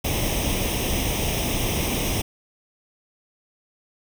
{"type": "noise with comb filter", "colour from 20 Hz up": "pink", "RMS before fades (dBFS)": -24, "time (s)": [0.04, 2.22], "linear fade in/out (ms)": 10, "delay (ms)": 0.34, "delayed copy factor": 0.75, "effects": []}